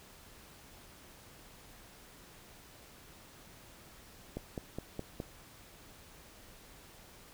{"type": "click train", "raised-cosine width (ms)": 2, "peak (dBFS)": -24, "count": 5, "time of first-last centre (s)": [4.37, 5.202], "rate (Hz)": 4.81, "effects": ["pink hiss -56 dBFS RMS until 7.33 s"]}